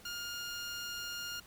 15% pulse tone, 1414 Hz, F6, 21 cents sharp, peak -32 dBFS, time 0.05-1.4 s, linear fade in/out 5 ms, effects pink hiss -57 dBFS RMS until 1.46 s + MP3 96 kbps

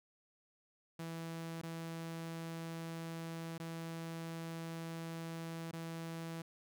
sawtooth tone with dropouts, 164.81 Hz, E3, in tune, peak -38 dBFS, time 0.99-6.42 s, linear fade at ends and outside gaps 5 ms, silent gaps 1.616-1.632 / 3.58-3.598 / 5.713-5.731 s, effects none

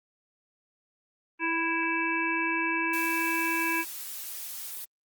harmonic tone, 329.6 Hz, E4, in tune, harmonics 1 / 3 / 5 / 7 / 8, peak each -32 / -32 / -32 / -32 / -32 dBFS, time 1.39-3.85 s, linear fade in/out 50 ms
blue noise, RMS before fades -38 dBFS, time 2.93-4.85 s, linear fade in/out 5 ms
effects Opus 32 kbps

